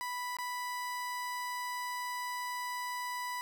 30% pulse tone with dropouts, 987.8 Hz, B5, in tune, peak -33 dBFS, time 0.01-3.41 s, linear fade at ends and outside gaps 0 ms, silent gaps 0.368-0.386 s, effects none

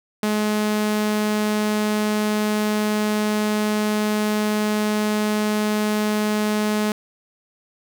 sawtooth tone, 211.8 Hz, G#3, 34 cents sharp, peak -15 dBFS, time 0.23-6.92 s, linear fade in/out 2 ms, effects none

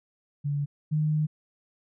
sine tone pair in turn, 143.9 / 153.1 Hz, D3 / D#3, -35 / -28 cents, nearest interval minor second, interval 107 cents, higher second, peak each -25 / -22 dBFS, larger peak second, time 0.44-0.66 / 0.91-1.27 s, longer second, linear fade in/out 20 ms, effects none

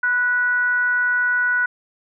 sine tone with frequency modulation, 1474 Hz, F#6, 7 cents flat, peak -16 dBFS, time 0.03-1.66 s, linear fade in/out 5 ms, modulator 475 Hz, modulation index 0.32, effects none

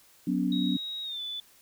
sine chord, F# suspended fourth, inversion none, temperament equal with one note detuned, 185 / 246.9 / 284 Hz, F#3 / B3 / C#4, 0 / 0 / +42 cents, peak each -29 dBFS, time 0.27-0.77 s, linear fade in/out 5 ms
sine tone with pitch glide, 3800 to 3485 Hz, A#7 to A7, +33 to -17 cents, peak -33 dBFS, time 0.52-1.4 s, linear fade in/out 2 ms, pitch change -150 cents, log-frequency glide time 1.03-1.21 s
effects white hiss -59 dBFS RMS until 1.61 s

